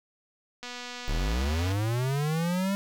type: click train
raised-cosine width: 0.2 ms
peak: -22 dBFS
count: 268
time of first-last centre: 0.63-1.72 s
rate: 245 Hz
type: linear sweep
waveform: square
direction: up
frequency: 32.7 to 200.3 Hz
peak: -26 dBFS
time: 1.08-2.75 s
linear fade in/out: 0 ms
effects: none